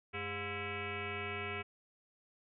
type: tone with frequency modulation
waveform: sine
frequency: 1339 Hz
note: E6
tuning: 27 cents sharp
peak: -37 dBFS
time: 0.13-1.63 s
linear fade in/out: 20 ms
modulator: 311 Hz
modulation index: 4.4
effects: none